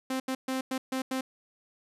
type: tone bursts at uneven times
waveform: sawtooth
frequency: 261.6 Hz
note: C4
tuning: in tune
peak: -25 dBFS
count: 6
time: 0.1-0.2 / 0.28-0.35 / 0.48-0.61 / 0.71-0.78 / 0.92-1.02 / 1.11-1.21 s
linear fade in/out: 5 ms
effects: resampled to 32000 Hz + 11-bit